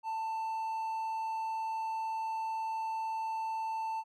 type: tone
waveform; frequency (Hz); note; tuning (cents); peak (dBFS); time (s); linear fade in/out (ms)
triangle; 889; A5; +18; -31; 0.03-4.04; 50
effects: none